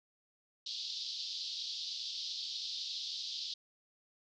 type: band-pass noise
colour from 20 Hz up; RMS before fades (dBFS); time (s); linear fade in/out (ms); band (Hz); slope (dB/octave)
white; -41; 0.66-3.54; 5; 3400 to 5000; 48
effects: none